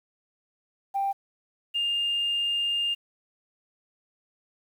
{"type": "tone pair in turn", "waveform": "sine", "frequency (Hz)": [789, 2812], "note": ["G5", "F7"], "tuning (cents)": [11, 11], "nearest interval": "octave + minor seventh", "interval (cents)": 2200, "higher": "second", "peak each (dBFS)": -23, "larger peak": "neither", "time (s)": [[0.94, 1.13], [1.74, 2.95]], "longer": "second", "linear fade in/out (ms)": 20, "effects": ["tanh soft clip ceiling -19 dBFS", "9-bit"]}